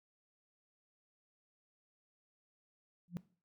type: tone with exponential growth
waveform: sine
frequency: 174.61 Hz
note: F3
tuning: in tune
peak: -31 dBFS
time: 3.08-3.17 s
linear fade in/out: 0 ms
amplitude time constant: 19 ms
effects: noise-tail reverb RT60 0.4 s tail -20 dB re dry + tanh soft clip ceiling -32 dBFS